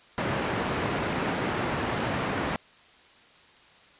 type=band-pass noise; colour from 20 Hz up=pink; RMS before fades=-29 dBFS; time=0.18-2.56 s; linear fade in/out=0 ms; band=120 to 2200 Hz; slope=12 dB/octave; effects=white hiss -55 dBFS RMS until 3.99 s + resampled to 8000 Hz